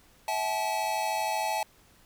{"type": "tone cluster", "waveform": "square", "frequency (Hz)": [651, 768, 861], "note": ["E5", "G5", "A5"], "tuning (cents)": [-22, -36, -38], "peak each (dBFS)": [-35, -35, -30], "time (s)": [0.28, 1.63], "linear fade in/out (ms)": 2, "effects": ["pink hiss -60 dBFS RMS until 2.05 s"]}